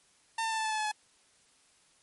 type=tone with pitch steps; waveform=sawtooth; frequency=903 / 895.2 / 887.5 / 879.8 / 872.2 / 864.7 / 857.3 / 849.9 Hz; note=A5 / A5 / A5 / A5 / A5 / A5 / A5 / G#5; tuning=+45 / +30 / +15 / 0 / -15 / -30 / -45 / +40 cents; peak=-26 dBFS; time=0.38-0.916 s; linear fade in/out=5 ms; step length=67 ms; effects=white hiss -65 dBFS RMS until 2.02 s + MP3 48 kbps